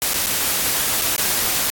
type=noise with dropouts; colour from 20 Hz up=white; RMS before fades=-20 dBFS; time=0.02-1.7 s; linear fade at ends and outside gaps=0 ms; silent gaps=0.135-0.142 / 0.261-0.268 / 1.015-1.019 / 1.163-1.18 s; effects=AAC 64 kbps